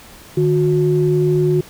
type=tone pair together; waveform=sine; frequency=151.8 / 363.4 Hz; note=D#3 / F#4; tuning=-42 / -31 cents; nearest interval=octave + minor third; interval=1511 cents; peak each=-15 / -14 dBFS; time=0.37-1.61 s; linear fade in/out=5 ms; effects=tanh soft clip ceiling -4 dBFS + pink hiss -41 dBFS RMS until 1.69 s